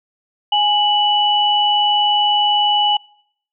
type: tone pair together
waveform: sine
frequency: 830.6 / 2960 Hz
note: G#5 / F#7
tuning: 0 / 0 cents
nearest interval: octave + minor seventh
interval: 2200 cents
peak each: -15 dBFS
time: 0.52-2.97 s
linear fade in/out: 5 ms
effects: noise-tail reverb RT60 0.7 s tail -26 dB re dry